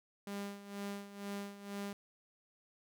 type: tone with tremolo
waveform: sawtooth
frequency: 201 Hz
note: G3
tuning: 44 cents sharp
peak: -35 dBFS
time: 0.27-1.93 s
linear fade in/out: 2 ms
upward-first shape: sine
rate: 2.1 Hz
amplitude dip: 75%
effects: none